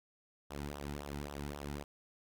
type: tone with flanger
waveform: sawtooth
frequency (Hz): 72.1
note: D2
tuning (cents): -31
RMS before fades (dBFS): -43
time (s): 0.5-1.84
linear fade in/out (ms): 10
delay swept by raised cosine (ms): 0.43 to 1.83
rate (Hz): 3.7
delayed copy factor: -0.75
effects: none